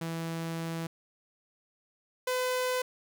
sawtooth tone pair in turn, 164.81 / 505.7 Hz, E3 / B4, 0 / +41 cents, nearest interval octave + perfect fifth, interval 1941 cents, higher second, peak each -29 / -24 dBFS, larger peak second, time 0.01-0.87 / 2.27-2.82 s, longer first, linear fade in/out 5 ms, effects none

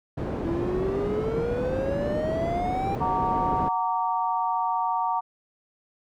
white low-pass noise, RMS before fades -30 dBFS, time 0.17-3.69 s, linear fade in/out 10 ms, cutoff 410 Hz, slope 12 dB/octave
triangle exponential sweep, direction up, 329.6 to 800 Hz, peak -24 dBFS, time 0.45-2.95 s, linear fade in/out 0 ms
sine chord, Gb augmented, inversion none, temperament just, 740 / 925 / 1156.2 Hz, Gb5 / Bb5 / D6, 0 / -14 / -27 cents, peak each -28 / -25 / -30 dBFS, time 3-5.21 s, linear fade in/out 20 ms
effects none

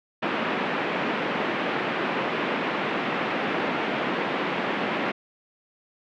pink band-pass noise, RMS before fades -27 dBFS, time 0.22-5.12 s, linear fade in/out 10 ms, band 200 to 2800 Hz, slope 24 dB/octave, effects none

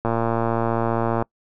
click train, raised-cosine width 1 ms, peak -8 dBFS, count 136, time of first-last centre 0.05-1.224 s, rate 115 Hz, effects noise-tail reverb RT60 0.1 s tail -25 dB re dry

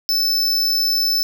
square tone, 5274 Hz, E8, in tune, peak -16 dBFS, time 0.09-1.23 s, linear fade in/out 0 ms, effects none

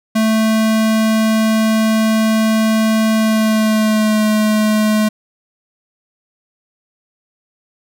square tone with pitch glide, 220 to 214.6 Hz, A3 to A3, 0 to -43 cents, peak -12 dBFS, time 0.15-5.09 s, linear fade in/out 10 ms, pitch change -43 cents, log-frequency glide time 3.14-4.26 s, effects none

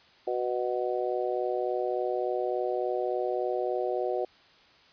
harmonic tone, 123.47 Hz, B2, in tune, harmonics 3 / 4 / 5 / 6, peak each -31 / -32 / -33 / -34 dBFS, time 0.27-4.25 s, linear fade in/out 5 ms, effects white hiss -58 dBFS RMS until 4.92 s + resampled to 11025 Hz

